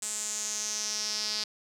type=tone with band-pass filter sweep; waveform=sawtooth; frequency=212.8 Hz; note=G#3; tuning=42 cents sharp; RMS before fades=-33 dBFS; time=0.02-1.44 s; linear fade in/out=5 ms; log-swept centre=7800 to 4800 Hz; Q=5.3; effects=none